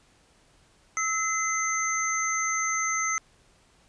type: tone cluster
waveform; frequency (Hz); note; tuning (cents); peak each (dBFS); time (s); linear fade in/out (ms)
sine; 1301 / 2052 / 6240; E6 / C7 / G8; -23 / -34 / -9; -29; 0.97-3.18; 0
effects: pink hiss -61 dBFS RMS until 3.88 s + resampled to 22050 Hz